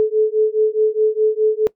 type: beating tone pair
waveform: sine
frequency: 430 / 434.8 Hz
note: A4 / A4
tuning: -40 / -21 cents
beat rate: 4.8 Hz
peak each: -16 dBFS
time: 0-1.67 s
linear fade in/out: 0 ms
effects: noise-tail reverb RT60 0.1 s tail -20 dB re dry